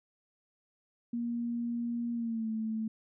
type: tone with pitch glide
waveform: sine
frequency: 236.3 to 220.5 Hz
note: A#3 to A3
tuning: +24 to +4 cents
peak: -31 dBFS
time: 1.13-2.88 s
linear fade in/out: 5 ms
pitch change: -120 cents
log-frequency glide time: 2.13-2.49 s
effects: none